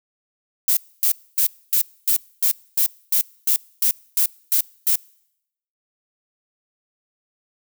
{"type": "noise bursts", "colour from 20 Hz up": "violet", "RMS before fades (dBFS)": -17, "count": 13, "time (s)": [0.68, 4.957], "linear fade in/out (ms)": 2, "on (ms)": 89, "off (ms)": 260, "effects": ["noise-tail reverb RT60 0.8 s tail -26 dB re dry"]}